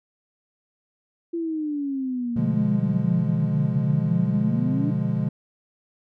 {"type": "exponential two-way sweep", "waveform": "sine", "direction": "down then up", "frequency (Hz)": [341.6, 135.5, 296.3], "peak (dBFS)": -24, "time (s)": [1.33, 4.91], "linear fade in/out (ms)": 10, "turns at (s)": 3.82}
{"type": "chord", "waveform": "triangle", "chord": "B diminished seventh", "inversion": "none", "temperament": "equal", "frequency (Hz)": [123.47, 146.83, 174.61, 207.7], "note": ["B2", "D3", "F3", "Ab3"], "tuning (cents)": [0, 0, 0, 0], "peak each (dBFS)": -25, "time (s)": [2.36, 5.29], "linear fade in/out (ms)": 5}
{"effects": []}